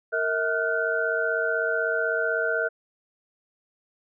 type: tone cluster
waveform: sine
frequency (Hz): 461 / 644 / 1418 / 1514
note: A#4 / E5 / F6 / F#6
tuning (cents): -19 / -41 / +26 / +39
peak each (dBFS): -28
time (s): 0.12-2.69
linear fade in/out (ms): 20
effects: none